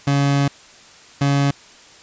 30% pulse tone bursts at uneven times, 140.7 Hz, C#3, 26 cents sharp, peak -12 dBFS, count 2, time 0.07-0.48 / 1.21-1.51 s, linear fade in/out 5 ms, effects white hiss -45 dBFS RMS until 2.02 s + resampled to 16000 Hz

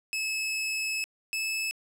sawtooth tone pair in turn, 2593 / 2607 Hz, E7 / E7, -29 / -20 cents, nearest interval unison, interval 9 cents, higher second, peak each -25 dBFS, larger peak neither, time 0.13-1.04 / 1.33-1.71 s, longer first, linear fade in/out 0 ms, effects low-pass 12000 Hz 12 dB/octave + 11-bit

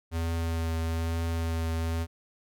square tone with vibrato, 82.4 Hz, E2, in tune, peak -28 dBFS, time 0.11-2.07 s, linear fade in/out 50 ms, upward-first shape triangle, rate 1.1 Hz, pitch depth 17 cents each way, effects none

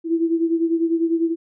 sine beating tone pair, 329.6 / 339.6 Hz, E4 / F4, 0 / -48 cents, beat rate 10 Hz, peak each -18 / -23 dBFS, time 0.04-1.36 s, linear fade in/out 50 ms, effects none

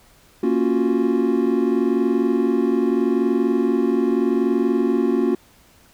triangle chord, Gb major seventh, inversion first, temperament equal, 233.1 / 277.2 / 349.2 / 370 Hz, Bb3 / Db4 / F4 / Gb4, 0 / 0 / 0 / 0 cents, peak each -20 dBFS, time 0.43-5.35 s, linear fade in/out 5 ms, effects pink hiss -53 dBFS RMS until 5.93 s

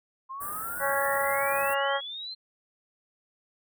sine exponential sweep, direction up, 1046.5 to 4186 Hz, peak -35 dBFS, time 0.29-2.35 s, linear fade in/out 20 ms
white band-stop noise, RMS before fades -37 dBFS, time 0.4-1.75 s, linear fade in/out 20 ms, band 1800 to 8300 Hz, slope 96 dB/octave
harmonic tone, 277.2 Hz, C#4, in tune, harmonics 2 / 3 / 4 / 5 / 6 / 7, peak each -29 / -31 / -32 / -33 / -34 / -34 dBFS, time 0.79-2.01 s, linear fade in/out 50 ms
effects none

